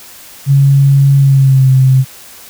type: tone with pitch glide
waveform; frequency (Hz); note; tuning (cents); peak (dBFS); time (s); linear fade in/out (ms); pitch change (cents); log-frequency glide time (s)
sine; 138.59 to 131.49; C#3 to C3; 0 to +9; -4; 0.46-2.05; 50; -91; 1.18-1.7
effects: white hiss -35 dBFS RMS until 2.49 s